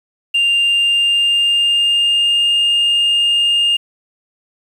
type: tone with pitch glide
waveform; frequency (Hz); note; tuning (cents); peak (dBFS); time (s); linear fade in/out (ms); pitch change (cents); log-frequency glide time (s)
sine; 2794 to 2822; F7 to F7; 0 to +17; -9; 0.34-3.77; 10; +17; 0.5-2.53
effects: tanh soft clip ceiling -9 dBFS + 7-bit